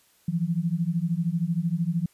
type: beating tone pair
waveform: sine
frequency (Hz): 162.7 / 175.7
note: E3 / F3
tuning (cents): -22 / +11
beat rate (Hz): 13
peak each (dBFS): -26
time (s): 0.28-2.06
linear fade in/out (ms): 5
effects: white hiss -62 dBFS RMS until 2.13 s + resampled to 32000 Hz